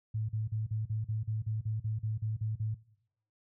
sine tone bursts, 109.2 Hz, A2, 13 cents flat, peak -30 dBFS, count 14, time 0.14-2.747 s, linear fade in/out 10 ms, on 150 ms, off 39 ms, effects noise-tail reverb RT60 0.8 s tail -21 dB re dry

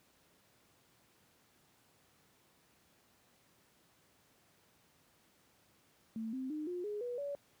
sine tone with pitch steps, 223.2 / 260.9 / 304.9 / 356.4 / 416.5 / 486.8 / 569 Hz, A3 / C4 / D#4 / F4 / G#4 / B4 / C#5, +25 / -5 / -35 / +35 / +5 / -25 / +45 cents, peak -37 dBFS, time 6.16-7.35 s, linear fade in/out 0 ms, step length 170 ms, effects pink hiss -69 dBFS RMS until 7.6 s + high-pass 100 Hz 12 dB/octave

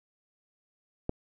click, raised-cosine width 2 ms, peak -16 dBFS, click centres 1.094 s, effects none

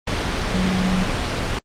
sine tone in noise, 185.7 Hz, F#3, 7 cents sharp, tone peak -19 dBFS, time 0.54-1.04 s, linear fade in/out 5 ms, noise pink, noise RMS -22 dBFS, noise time 0.07-1.59 s, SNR 0 dB, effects low-pass 5000 Hz 12 dB/octave + Opus 32 kbps

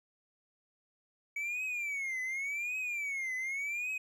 triangle tone with vibrato, 2266 Hz, C#7, 37 cents sharp, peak -32 dBFS, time 1.36-3.98 s, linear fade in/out 5 ms, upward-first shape triangle, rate 0.88 Hz, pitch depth 210 cents each way, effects none

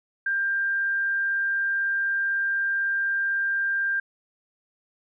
sine tone, 1591 Hz, G6, 25 cents sharp, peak -22 dBFS, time 0.26-4 s, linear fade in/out 5 ms, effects none

